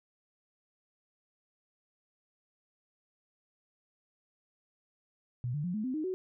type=tone with pitch steps; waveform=sine; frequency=122.8 / 147.73 / 177.72 / 213.8 / 257.2 / 309.4 / 372.3 Hz; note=B2 / D3 / F3 / A3 / C4 / D#4 / F#4; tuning=-9 / +11 / +31 / -49 / -30 / -10 / +11 cents; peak=-31 dBFS; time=5.44-6.14 s; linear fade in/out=0 ms; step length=100 ms; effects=none

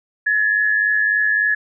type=tone pair together; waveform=sine; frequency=1700 / 1803.5 Hz; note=G#6 / A6; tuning=+40 / +42 cents; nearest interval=minor second; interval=102 cents; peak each=-15 / -22 dBFS; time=0.26-1.55 s; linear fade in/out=10 ms; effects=none

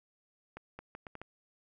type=accelerating click train; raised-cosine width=0.5 ms; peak=-29 dBFS; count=6; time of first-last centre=0.57-1.216 s; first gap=220 ms; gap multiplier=0.73; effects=none

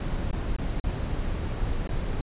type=noise with dropouts; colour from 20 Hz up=brown; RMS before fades=-28 dBFS; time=0-2.21 s; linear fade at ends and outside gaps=2 ms; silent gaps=0.312-0.329 / 0.565-0.585 / 0.799-0.84 / 1.875-1.89 s; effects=resampled to 8000 Hz

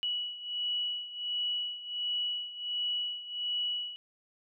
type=beating tone pair; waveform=sine; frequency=2936 / 2937.4 Hz; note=F#7 / F#7; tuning=-14 / -13 cents; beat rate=1.4 Hz; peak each=-33 / -37 dBFS; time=0.03-3.96 s; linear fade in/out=0 ms; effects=none

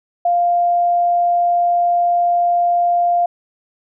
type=tone; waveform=sine; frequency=698.5 Hz; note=F5; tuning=in tune; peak=-12 dBFS; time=0.25-3.26 s; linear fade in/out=5 ms; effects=none

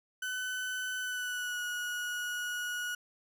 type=tone with pitch glide; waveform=35% pulse; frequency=1508 to 1455.8 Hz; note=F#6 to F#6; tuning=+32 to -29 cents; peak=-32 dBFS; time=0.22-2.95 s; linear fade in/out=5 ms; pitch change=-61 cents; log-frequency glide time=0.99-1.63 s; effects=none

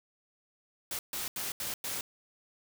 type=noise bursts at uneven times; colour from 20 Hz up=white; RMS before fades=-36 dBFS; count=5; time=0.91-0.99 / 1.13-1.28 / 1.36-1.52 / 1.6-1.74 / 1.84-2.01 s; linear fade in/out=2 ms; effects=none

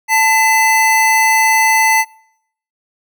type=tone pair together; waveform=square; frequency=883 / 2020 Hz; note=A5 / B6; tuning=+6 / +39 cents; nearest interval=octave + major second; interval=1433 cents; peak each=-13 dBFS; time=0.08-2.05 s; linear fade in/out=50 ms; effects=noise-tail reverb RT60 0.7 s tail -25 dB re dry

